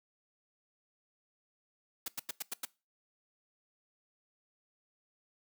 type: noise bursts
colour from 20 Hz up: white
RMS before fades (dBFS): -37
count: 6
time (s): 2.06-2.652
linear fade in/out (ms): 5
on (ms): 22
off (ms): 92
effects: noise-tail reverb RT60 0.3 s tail -22 dB re dry + high-pass 150 Hz 12 dB/octave